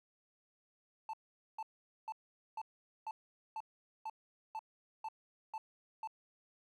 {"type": "tone bursts", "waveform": "triangle", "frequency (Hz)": 880, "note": "A5", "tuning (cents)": 0, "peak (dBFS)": -37, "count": 11, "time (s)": [1.09, 6.074], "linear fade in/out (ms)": 2, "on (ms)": 44, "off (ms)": 450, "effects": []}